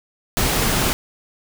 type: noise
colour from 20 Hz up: pink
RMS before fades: -19 dBFS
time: 0.37-0.93 s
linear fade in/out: 0 ms
effects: none